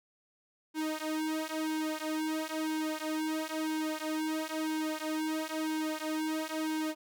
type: tone with flanger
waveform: sawtooth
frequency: 313 Hz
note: D#4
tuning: 10 cents sharp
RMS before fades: -34 dBFS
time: 0.74-6.95 s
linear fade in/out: 50 ms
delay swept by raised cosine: 1.5 to 4.8 ms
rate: 1 Hz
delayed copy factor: -1
effects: none